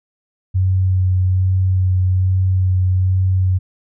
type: tone with vibrato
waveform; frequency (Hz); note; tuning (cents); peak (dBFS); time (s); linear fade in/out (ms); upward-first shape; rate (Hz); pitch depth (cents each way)
sine; 93; F#2; +9; -12; 0.54-3.59; 20; sine; 1.2; 14
effects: none